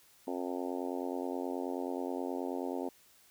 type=harmonic tone; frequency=89.4 Hz; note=F2; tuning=41 cents sharp; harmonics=3 / 4 / 5 / 6 / 7 / 8 / 9 / 10; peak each=-38 / -40 / -42 / -44 / -45 / -46 / -47 / -48 dBFS; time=0.27-2.89 s; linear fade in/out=5 ms; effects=white hiss -63 dBFS RMS until 3.3 s